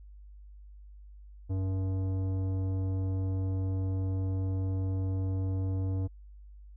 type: tone with tanh clipping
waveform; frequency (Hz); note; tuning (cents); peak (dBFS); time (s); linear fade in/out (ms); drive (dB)
sine; 94.9; F#2; +44; -30; 1.49-6.08; 20; 13
effects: added 50 Hz sine -47 dBFS peak until 6.76 s